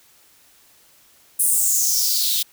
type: noise with high-pass filter sweep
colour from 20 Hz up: blue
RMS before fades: -19 dBFS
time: 1.39-2.43 s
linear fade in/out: 10 ms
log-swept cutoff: 10000 to 3400 Hz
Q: 4.6
effects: white hiss -54 dBFS RMS until 2.52 s